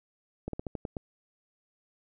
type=slowing click train; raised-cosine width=2 ms; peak=-21 dBFS; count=7; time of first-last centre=0.48-0.968 s; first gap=53 ms; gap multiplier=1.17; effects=none